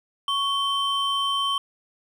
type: tone pair together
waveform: triangle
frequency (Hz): 1108.7 / 3102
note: C#6 / G7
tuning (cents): 0 / -19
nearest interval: octave + tritone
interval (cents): 1781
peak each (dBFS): -23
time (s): 0.28-1.58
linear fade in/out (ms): 2
effects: none